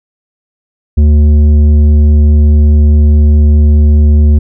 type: tone with tanh clipping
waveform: sine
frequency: 74.6 Hz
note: D2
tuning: 28 cents sharp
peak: -4 dBFS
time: 0.97-4.39 s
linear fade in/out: 10 ms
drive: 9 dB
effects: none